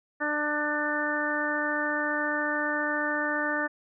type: harmonic tone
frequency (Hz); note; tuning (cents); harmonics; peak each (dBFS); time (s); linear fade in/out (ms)
297.6; D4; +23; 1 / 2 / 3 / 4 / 5 / 6; -33 / -33 / -36 / -35 / -32 / -30; 0.2-3.68; 20
effects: none